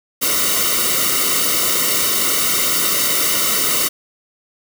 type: noise with comb filter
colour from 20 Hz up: white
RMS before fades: -17 dBFS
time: 0.21-3.89 s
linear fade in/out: 20 ms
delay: 1.2 ms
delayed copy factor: -0.95
effects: none